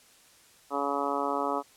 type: harmonic tone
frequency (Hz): 141.3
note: C#3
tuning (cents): +34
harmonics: 2 / 3 / 4 / 5 / 6 / 7 / 8 / 9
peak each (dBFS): -35 / -35 / -35 / -35 / -35 / -35 / -35 / -35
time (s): 0.7-1.63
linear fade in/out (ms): 50
effects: white hiss -58 dBFS RMS until 1.76 s + low-pass 11000 Hz 12 dB/octave

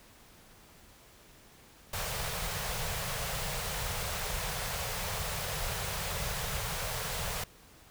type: band-stop noise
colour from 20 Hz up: pink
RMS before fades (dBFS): -35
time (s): 1.93-7.44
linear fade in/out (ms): 5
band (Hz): 180 to 440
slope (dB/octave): 48
effects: pink hiss -57 dBFS RMS until 7.9 s

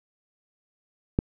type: click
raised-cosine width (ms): 3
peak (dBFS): -8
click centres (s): 1.189
effects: none

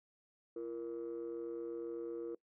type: ring-modulated tone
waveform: triangle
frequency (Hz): 64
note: C2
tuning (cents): -38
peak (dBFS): -33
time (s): 0.56-2.35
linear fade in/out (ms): 5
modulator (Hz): 405
effects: noise-tail reverb RT60 0.1 s tail -23 dB re dry + tanh soft clip ceiling -35 dBFS

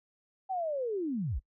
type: linear sweep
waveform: sine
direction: down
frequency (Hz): 780 to 35.75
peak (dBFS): -30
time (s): 0.49-1.4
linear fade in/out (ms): 20
effects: noise-tail reverb RT60 0.1 s tail -24 dB re dry

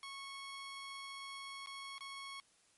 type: tone with dropouts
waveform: 15% pulse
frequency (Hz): 1100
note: C#6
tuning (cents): -14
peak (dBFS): -39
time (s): 0.03-2.4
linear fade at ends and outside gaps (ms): 1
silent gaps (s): 1.661-1.671 / 1.982-2.007
effects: white hiss -70 dBFS RMS until 2.77 s + MP3 48 kbps

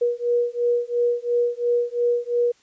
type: beating tone pair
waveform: sine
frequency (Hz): 478.8 / 481.7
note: A#4 / B4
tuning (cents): +46 / -43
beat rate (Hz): 2.9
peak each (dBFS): -22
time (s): 0.01-2.52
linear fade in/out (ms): 10
effects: white hiss -59 dBFS RMS until 2.62 s + resampled to 16000 Hz

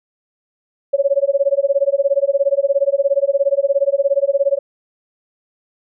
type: tone with tremolo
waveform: sine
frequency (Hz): 557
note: C#5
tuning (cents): +8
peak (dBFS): -9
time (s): 0.93-4.59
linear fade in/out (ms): 10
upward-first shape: sine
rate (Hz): 17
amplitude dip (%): 100
effects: none

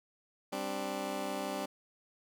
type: chord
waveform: 15% pulse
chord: G suspended fourth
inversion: none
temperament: just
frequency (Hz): 196 / 261.3 / 294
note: G3 / C4 / D4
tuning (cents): 0 / -2 / +2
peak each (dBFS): -34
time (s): 0.52-1.66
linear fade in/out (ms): 10
effects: none

